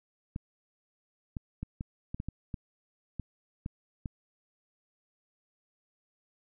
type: clicks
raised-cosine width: 5 ms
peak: -23 dBFS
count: 11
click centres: 0.361 / 1.368 / 1.63 / 1.809 / 2.145 / 2.201 / 2.286 / 2.542 / 3.197 / 3.661 / 4.058 s
effects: none